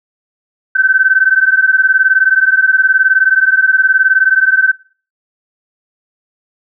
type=beating tone pair; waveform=sine; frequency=1529 / 1548 Hz; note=G6 / G6; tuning=-44 / -22 cents; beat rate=19 Hz; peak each=-10 / -11 dBFS; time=0.75-4.72 s; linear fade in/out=10 ms; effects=noise-tail reverb RT60 0.4 s tail -20 dB re dry